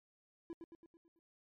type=tone with echo; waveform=triangle; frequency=334.8 Hz; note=E4; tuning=27 cents sharp; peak=-40 dBFS; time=0.5-0.53 s; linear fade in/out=0 ms; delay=110 ms; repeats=6; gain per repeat=-5 dB; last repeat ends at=1.19 s; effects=MP3 48 kbps